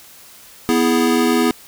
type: chord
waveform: square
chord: E major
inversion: second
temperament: equal with one note detuned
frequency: 246.9 / 327.9 / 415.3 Hz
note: B3 / E4 / G#4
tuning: 0 / -9 / 0 cents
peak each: -17 / -19 / -20 dBFS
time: 0.69-1.51 s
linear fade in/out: 0 ms
effects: white hiss -43 dBFS RMS until 1.67 s